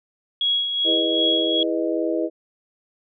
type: tone with tremolo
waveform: sine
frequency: 3322 Hz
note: G#7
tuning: in tune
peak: -17 dBFS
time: 0.41-1.63 s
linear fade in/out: 2 ms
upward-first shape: sine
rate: 2.6 Hz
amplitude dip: 50%
type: chord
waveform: sine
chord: E major seventh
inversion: none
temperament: just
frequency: 329.6 / 412 / 494.4 / 618.1 Hz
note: E4 / G#4 / B4 / D#5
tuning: 0 / -14 / +2 / -12 cents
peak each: -23 / -29 / -27 / -26 dBFS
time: 0.84-2.3 s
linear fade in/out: 50 ms
effects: none